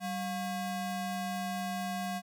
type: ring-modulated tone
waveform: square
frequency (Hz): 452.2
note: A4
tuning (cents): +47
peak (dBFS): -31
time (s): 0-2.22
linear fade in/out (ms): 50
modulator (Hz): 260
effects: none